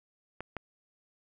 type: clicks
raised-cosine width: 0.5 ms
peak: -23 / -21 dBFS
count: 2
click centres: 0.406 / 0.567 s
effects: none